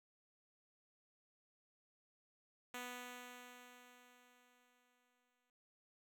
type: tone with exponential decay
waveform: 5% pulse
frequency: 246.9 Hz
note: B3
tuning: in tune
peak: -33 dBFS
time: 2.74-5.5 s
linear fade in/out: 2 ms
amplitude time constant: 600 ms
effects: none